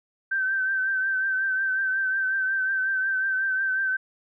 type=tone with vibrato; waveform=sine; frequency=1549 Hz; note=G6; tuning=21 cents flat; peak=-22 dBFS; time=0.31-3.97 s; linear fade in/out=10 ms; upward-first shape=triangle; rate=5.5 Hz; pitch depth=42 cents each way; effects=none